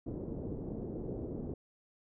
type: low-pass noise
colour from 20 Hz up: white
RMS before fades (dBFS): -40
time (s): 0.06-1.54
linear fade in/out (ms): 5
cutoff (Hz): 420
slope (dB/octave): 24
effects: none